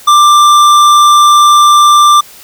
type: tone with tanh clipping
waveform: sine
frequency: 1183 Hz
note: D6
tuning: 12 cents sharp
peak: -4 dBFS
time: 0.07-2.21 s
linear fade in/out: 10 ms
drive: 16 dB
effects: white hiss -35 dBFS RMS until 2.43 s